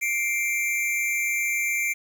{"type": "tone pair together", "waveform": "square", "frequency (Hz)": [2115, 2342], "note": ["C7", "D7"], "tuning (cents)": [18, -5], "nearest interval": "major second", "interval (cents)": 177, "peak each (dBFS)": [-29, -25], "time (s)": [0.01, 1.94], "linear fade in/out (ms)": 20, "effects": ["9-bit"]}